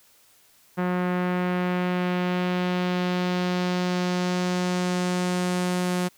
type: tone with low-pass filter sweep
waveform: sawtooth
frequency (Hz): 180.1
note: F#3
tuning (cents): -46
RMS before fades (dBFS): -25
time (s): 0.77-6.09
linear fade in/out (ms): 20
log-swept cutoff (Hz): 1700 to 11000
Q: 1.2
effects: white hiss -58 dBFS RMS until 6.17 s